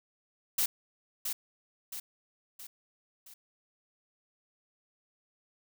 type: noise with echo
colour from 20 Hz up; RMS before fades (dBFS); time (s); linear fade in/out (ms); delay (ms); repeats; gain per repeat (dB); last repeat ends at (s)
blue; -28; 0.58-0.66; 5; 670; 4; -6; 3.34
effects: none